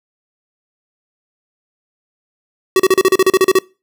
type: tone bursts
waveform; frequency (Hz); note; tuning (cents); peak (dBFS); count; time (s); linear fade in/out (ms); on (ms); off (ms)
square; 378; F#4; +37; -8; 12; 2.76-3.588; 2; 36; 36
effects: noise-tail reverb RT60 0.3 s tail -24 dB re dry